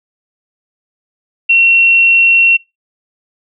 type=tone; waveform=sine; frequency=2725 Hz; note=F7; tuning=43 cents flat; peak=-5 dBFS; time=1.49-2.57 s; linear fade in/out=10 ms; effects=noise-tail reverb RT60 0.2 s tail -21 dB re dry